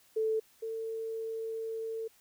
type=tone pair in turn; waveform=sine; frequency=440 / 448.2 Hz; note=A4 / A4; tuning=0 / +32 cents; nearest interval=unison; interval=32 cents; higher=second; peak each=-27 / -34 dBFS; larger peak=first; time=0.16-0.4 / 0.62-2.08 s; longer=second; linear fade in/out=10 ms; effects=white hiss -64 dBFS RMS until 2.2 s